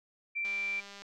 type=tone; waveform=sine; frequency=2349 Hz; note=D7; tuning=in tune; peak=-31 dBFS; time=0.35-0.81 s; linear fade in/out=20 ms
type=click train; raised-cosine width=0.2 ms; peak=-31 dBFS; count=115; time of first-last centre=0.45-1.02 s; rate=200 Hz
effects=none